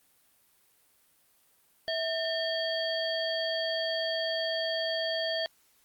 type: harmonic tone with a mistuned harmonic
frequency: 652 Hz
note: E5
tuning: 19 cents flat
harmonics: 1 / 3 / 5 / 7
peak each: -31 / -36 / -35 / -36 dBFS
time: 1.88-5.46 s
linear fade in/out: 0 ms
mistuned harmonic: 3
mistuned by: -140 cents
effects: white hiss -66 dBFS RMS until 5.84 s + Opus 32 kbps